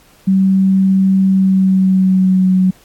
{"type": "tone with pitch glide", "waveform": "sine", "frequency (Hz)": [191.4, 186.06], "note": ["G3", "F#3"], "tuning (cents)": [-41, 10], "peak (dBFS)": -8, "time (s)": [0.27, 2.71], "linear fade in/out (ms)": 10, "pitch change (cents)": -49, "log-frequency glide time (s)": [1.27, 2.52], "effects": ["pink hiss -48 dBFS RMS until 2.84 s", "AAC 64 kbps"]}